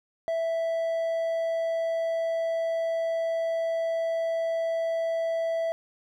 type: tone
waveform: triangle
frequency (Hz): 659.3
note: E5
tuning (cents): 0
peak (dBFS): -23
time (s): 0.28-5.72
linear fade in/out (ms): 0
effects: none